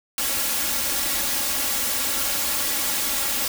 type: noise with comb filter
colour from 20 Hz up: white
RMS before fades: -24 dBFS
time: 0.18-3.48 s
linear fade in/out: 2 ms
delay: 3.6 ms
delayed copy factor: +0.7
effects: none